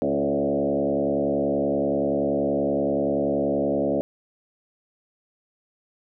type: tone with frequency modulation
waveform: sine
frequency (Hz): 420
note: G#4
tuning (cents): +19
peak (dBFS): -20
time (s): 0.02-4.01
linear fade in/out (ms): 0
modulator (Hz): 70.5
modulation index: 3.1
effects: none